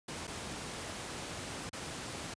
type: noise with dropouts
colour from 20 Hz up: pink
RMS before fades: -41 dBFS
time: 0.08-2.34 s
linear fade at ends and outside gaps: 5 ms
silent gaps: 0.271-0.276 / 1.695-1.73 s
effects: high-pass 80 Hz 12 dB/octave + resampled to 22050 Hz